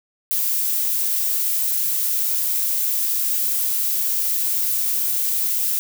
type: noise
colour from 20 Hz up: violet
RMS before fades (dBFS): -21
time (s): 0.31-5.79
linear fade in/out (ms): 0
effects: none